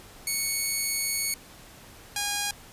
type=tone pair in turn; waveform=5% pulse; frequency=2217 / 817.3 Hz; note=C#7 / G#5; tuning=0 / -28 cents; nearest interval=octave + perfect fourth; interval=1728 cents; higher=first; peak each=-15 dBFS; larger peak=neither; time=0.27-1.34 / 2.16-2.51 s; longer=first; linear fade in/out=2 ms; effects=pink hiss -49 dBFS RMS until 2.72 s + resampled to 32000 Hz